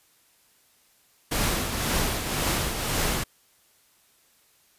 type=noise with tremolo; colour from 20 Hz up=pink; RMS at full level=-24 dBFS; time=1.31-3.24 s; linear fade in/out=10 ms; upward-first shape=triangle; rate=1.9 Hz; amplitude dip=55%; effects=white hiss -62 dBFS RMS until 4.78 s + resampled to 32000 Hz